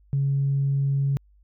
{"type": "tone", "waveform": "sine", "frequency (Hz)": 138.59, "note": "C#3", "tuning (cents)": 0, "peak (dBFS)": -19, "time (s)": [0.13, 1.17], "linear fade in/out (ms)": 0, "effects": ["tanh soft clip ceiling -15 dBFS", "added 50 Hz sine -54 dBFS peak until 1.43 s"]}